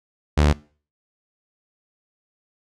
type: tone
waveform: sawtooth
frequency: 74.2 Hz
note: D2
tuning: 18 cents sharp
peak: -10 dBFS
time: 0.37-0.53 s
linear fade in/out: 10 ms
effects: noise-tail reverb RT60 0.4 s tail -22 dB re dry + low-pass 7000 Hz 12 dB/octave